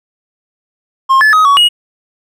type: tone with pitch steps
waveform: triangle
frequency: 1066 / 1728 / 1261 / 1124 / 2890 Hz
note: C6 / A6 / D#6 / C#6 / F#7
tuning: +32 / -32 / +23 / +24 / -41 cents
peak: -3 dBFS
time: 1.09-1.69 s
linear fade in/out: 20 ms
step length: 120 ms
effects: none